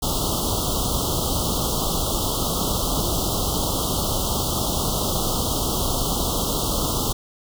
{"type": "band-stop noise", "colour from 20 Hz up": "pink", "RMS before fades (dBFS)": -23, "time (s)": [0.02, 7.13], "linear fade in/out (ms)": 10, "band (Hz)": [1300, 3000], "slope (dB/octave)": 96, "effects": []}